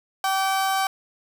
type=tone pair together; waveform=35% pulse; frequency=771.5 / 1156 Hz; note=G5 / D6; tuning=-28 / -28 cents; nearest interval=perfect fifth; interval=700 cents; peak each=-20 / -25 dBFS; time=0.24-0.87 s; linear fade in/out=2 ms; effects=none